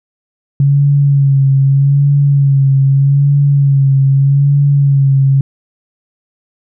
sine tone with vibrato, 139.1 Hz, C#3, 6 cents sharp, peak -6 dBFS, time 0.6-5.41 s, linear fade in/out 2 ms, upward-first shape sine, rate 0.81 Hz, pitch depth 39 cents each way, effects none

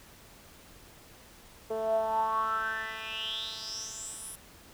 10% pulse tone with band-pass filter sweep, 220.8 Hz, A3, 6 cents sharp, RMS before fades -33 dBFS, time 1.7-4.36 s, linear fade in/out 10 ms, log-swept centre 500 to 11000 Hz, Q 8, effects pink hiss -54 dBFS RMS until 4.73 s

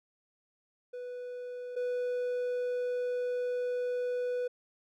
triangle tone pair in turn, 493.9 / 493.9 Hz, B4 / B4, 0 / 0 cents, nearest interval unison, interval 0 cents, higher neither, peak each -36 / -28 dBFS, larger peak second, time 0.93-1.76 / 1.76-4.48 s, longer second, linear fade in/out 10 ms, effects none

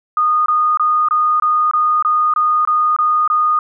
sine tone bursts, 1230 Hz, D#6, 20 cents flat, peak -11 dBFS, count 11, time 0.17-3.59 s, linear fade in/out 2 ms, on 290 ms, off 23 ms, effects none

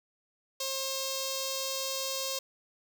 5% pulse tone with notch filter, 535 Hz, C5, 38 cents sharp, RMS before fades -34 dBFS, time 0.6-2.39 s, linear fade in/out 5 ms, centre 1800 Hz, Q 0.52, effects none

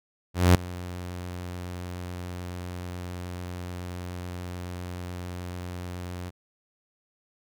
sawtooth tone with ADSR envelope, 89.3 Hz, F2, 39 cents sharp, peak -9 dBFS, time 0.34-6.31 s, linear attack 210 ms, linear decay 4 ms, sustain -21 dB, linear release 28 ms, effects none

